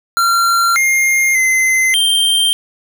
square tone with pitch steps, 1373 / 2122 / 2059 / 3159 Hz, F6 / C7 / C7 / G7, -30 / +24 / -28 / +13 cents, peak -11 dBFS, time 0.17-2.53 s, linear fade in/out 0 ms, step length 590 ms, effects none

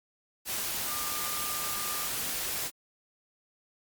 sine tone in noise, 1200 Hz, D6, 37 cents sharp, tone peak -39 dBFS, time 0.85-2.09 s, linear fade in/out 50 ms, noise white, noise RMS -33 dBFS, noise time 0.45-2.71 s, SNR -9 dB, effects Opus 48 kbps

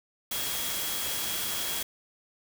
sine tone in noise, 3300 Hz, G#7, 12 cents flat, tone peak -38 dBFS, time 0.31-1.83 s, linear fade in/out 5 ms, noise white, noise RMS -32 dBFS, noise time 0.31-1.83 s, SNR -9 dB, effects none

